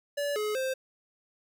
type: tone with pitch steps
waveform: square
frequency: 575 / 423.9 / 524 Hz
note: D5 / G#4 / C5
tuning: -37 / +35 / +2 cents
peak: -29 dBFS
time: 0.17-0.74 s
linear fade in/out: 10 ms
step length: 190 ms
effects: none